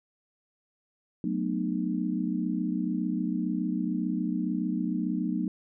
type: chord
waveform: sine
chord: B dominant seventh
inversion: second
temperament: equal with one note detuned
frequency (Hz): 185 / 220 / 246.9 / 304.9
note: F#3 / A3 / B3 / D#4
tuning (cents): 0 / 0 / 0 / -35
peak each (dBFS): -31 / -33 / -32 / -32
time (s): 1.24-5.48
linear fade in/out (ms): 2
effects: none